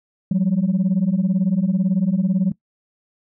sine beating tone pair, 177.3 / 195.3 Hz, F3 / G3, +26 / -6 cents, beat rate 18 Hz, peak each -17 dBFS, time 0.31-2.52 s, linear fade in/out 5 ms, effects noise-tail reverb RT60 0.1 s tail -20 dB re dry + tanh soft clip ceiling -12 dBFS

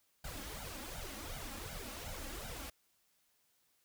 pink noise with flanger, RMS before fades -45 dBFS, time 0.24-2.7 s, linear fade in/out 5 ms, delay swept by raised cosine 1.3 to 3.7 ms, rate 2.7 Hz, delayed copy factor +1, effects white hiss -75 dBFS RMS until 3.84 s

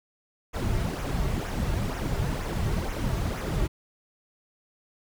brown noise with flanger, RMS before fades -28 dBFS, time 0.53-3.68 s, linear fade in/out 20 ms, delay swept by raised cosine 0.22 to 4.02 ms, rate 2.1 Hz, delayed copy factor -0.6, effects none

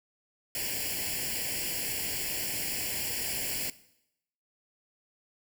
white noise with comb filter, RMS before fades -33 dBFS, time 0.55-3.7 s, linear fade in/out 2 ms, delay 0.4 ms, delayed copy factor +0.9, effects noise-tail reverb RT60 0.8 s tail -18 dB re dry

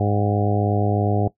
harmonic tone with a mistuned harmonic, 103 Hz, G#2, 14 cents flat, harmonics 1 / 2 / 3 / 4 / 5 / 6 / 7 / 8, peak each -20 / -26 / -27 / -27 / -31 / -30 / -27 / -33 dBFS, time 0-1.28 s, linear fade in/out 5 ms, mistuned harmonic 8, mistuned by -75 cents, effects noise-tail reverb RT60 0.1 s tail -17 dB re dry

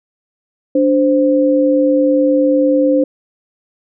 sine tone pair together, 291.7 / 521 Hz, D4 / C5, -12 / -7 cents, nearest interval minor seventh, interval 1005 cents, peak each -12 dBFS, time 0.75-3.04 s, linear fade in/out 5 ms, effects none

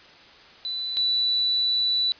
sine tone pair in turn, 3986 / 3961 Hz, B7 / B7, +15 / +4 cents, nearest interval unison, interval 11 cents, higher first, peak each -27 / -20 dBFS, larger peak second, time 0.65-0.97 / 0.97-2.12 s, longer second, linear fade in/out 0 ms, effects white hiss -49 dBFS RMS until 2.19 s + resampled to 11025 Hz

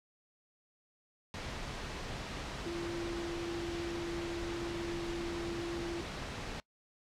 sine tone in noise, 341.5 Hz, F4, 39 cents flat, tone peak -37 dBFS, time 2.66-6.01 s, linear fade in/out 0 ms, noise pink, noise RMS -41 dBFS, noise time 1.34-6.6 s, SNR +1 dB, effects noise-tail reverb RT60 0.1 s tail -23 dB re dry + low-pass 5000 Hz 12 dB/octave

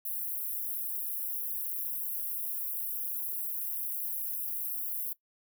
white high-pass noise, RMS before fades -35 dBFS, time 0.05-5.13 s, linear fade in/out 5 ms, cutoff 11000 Hz, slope 48 dB/octave, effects noise-tail reverb RT60 0.1 s tail -18 dB re dry

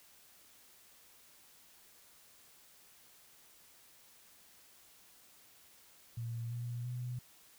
sine tone with pitch steps, 116.54 / 120.02 / 123.61 Hz, A#2 / B2 / B2, 0 / -49 / +2 cents, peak -37 dBFS, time 6.17-7.19 s, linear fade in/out 5 ms, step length 340 ms, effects white hiss -62 dBFS RMS until 7.58 s

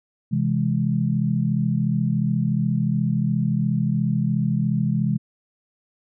sine chord, C augmented, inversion none, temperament equal, 130.81 / 164.81 / 207.7 Hz, C3 / E3 / G#3, 0 / 0 / 0 cents, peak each -23 dBFS, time 0.31-5.18 s, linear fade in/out 20 ms, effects none

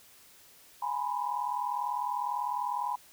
sine tone cluster, 829 / 973 / 1013 Hz, G#5 / B5 / B5, -3 / -26 / +44 cents, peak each -35 / -33 / -35 dBFS, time 0.82-2.96 s, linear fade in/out 5 ms, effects white hiss -57 dBFS RMS until 3.12 s

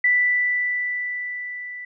sine tone with level ramp, 1977 Hz, B6, 1 cent sharp, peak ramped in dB -14 to -32 dBFS, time 0.04-1.85 s, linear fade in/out 5 ms, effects none

